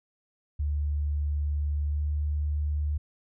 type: tone with pitch glide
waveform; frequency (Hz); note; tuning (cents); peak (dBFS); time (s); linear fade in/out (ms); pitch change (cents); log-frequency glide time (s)
sine; 73.42 to 74.27; D2 to D2; 0 to +20; -25; 0.59-2.98; 10; +20; 1.9-2.01
effects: none